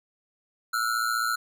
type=ring-modulated tone; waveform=square; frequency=1386 Hz; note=F6; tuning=14 cents flat; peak=-22 dBFS; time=0.73-1.36 s; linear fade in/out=10 ms; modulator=57.5 Hz; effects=none